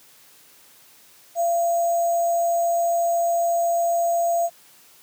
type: tone with sample-and-hold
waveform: sine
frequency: 682 Hz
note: F5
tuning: 41 cents flat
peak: -18 dBFS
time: 1.35-4.5 s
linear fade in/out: 50 ms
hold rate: 7350 Hz
effects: white hiss -52 dBFS RMS until 5.02 s + high-pass 100 Hz 12 dB/octave